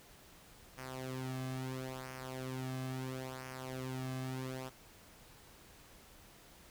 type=tone with flanger; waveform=sawtooth; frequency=129.9 Hz; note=C3; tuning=12 cents flat; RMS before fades=-42 dBFS; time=0.77-4.7 s; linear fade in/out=20 ms; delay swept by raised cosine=0.25 to 2.15 ms; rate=0.74 Hz; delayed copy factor=-0.7; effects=pink hiss -59 dBFS RMS until 6.7 s